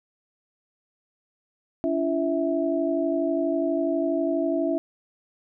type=tone cluster; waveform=sine; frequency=285.5 / 337.7 / 654 Hz; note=D4 / E4 / E5; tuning=-49 / +42 / -14 cents; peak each=-26 dBFS; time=1.84-4.78 s; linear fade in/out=0 ms; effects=none